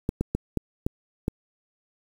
clicks, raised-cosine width 3 ms, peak -11 dBFS, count 6, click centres 0.091 / 0.21 / 0.35 / 0.573 / 0.865 / 1.281 s, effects 7-bit

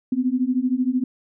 sine beating tone pair, 246.9 / 259.9 Hz, B3 / C4, 0 / -11 cents, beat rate 13 Hz, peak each -22 / -21 dBFS, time 0.12-1.04 s, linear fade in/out 5 ms, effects none

